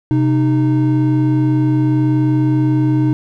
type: tone pair together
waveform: triangle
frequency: 129.6 / 307.9 Hz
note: C3 / D#4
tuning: -16 / -18 cents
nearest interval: octave + minor third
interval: 1498 cents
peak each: -12 dBFS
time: 0.11-3.13 s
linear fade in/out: 0 ms
effects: none